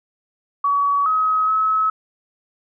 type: tone with pitch steps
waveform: sine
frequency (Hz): 1133 / 1272 / 1289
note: C#6 / D#6 / E6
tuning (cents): +37 / +38 / -39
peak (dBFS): -15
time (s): 0.64-1.9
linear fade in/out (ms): 5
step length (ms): 420
effects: none